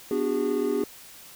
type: chord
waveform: triangle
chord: G# half-diminished seventh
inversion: first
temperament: equal with one note detuned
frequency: 246.9 / 293.7 / 370 / 407 Hz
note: B3 / D4 / F#4 / G#4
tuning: 0 / 0 / 0 / -35 cents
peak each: -29 / -28 / -28 / -24 dBFS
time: 0.11-0.84 s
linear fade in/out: 2 ms
effects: white hiss -47 dBFS RMS until 1.35 s